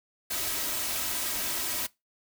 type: noise with comb filter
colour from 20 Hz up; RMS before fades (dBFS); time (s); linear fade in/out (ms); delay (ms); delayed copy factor
white; -31; 0.3-1.87; 10; 3.1; +0.5
effects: noise-tail reverb RT60 0.2 s tail -21 dB re dry